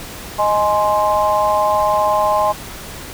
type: chord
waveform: sine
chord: Ab major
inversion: second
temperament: equal with one note detuned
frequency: 622.3 / 837.4 / 1046.5 Hz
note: Eb5 / Ab5 / C6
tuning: 0 / +14 / 0 cents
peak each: -17 dBFS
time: 0.38-2.53 s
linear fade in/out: 20 ms
effects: pink hiss -32 dBFS RMS until 3.13 s